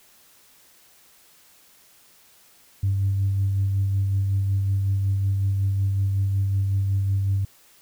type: tone with tremolo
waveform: sine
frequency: 98 Hz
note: G2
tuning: in tune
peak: -17 dBFS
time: 2.83-7.45 s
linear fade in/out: 5 ms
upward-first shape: sine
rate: 5.4 Hz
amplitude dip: 30%
effects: tanh soft clip ceiling -15 dBFS + white hiss -55 dBFS RMS until 7.81 s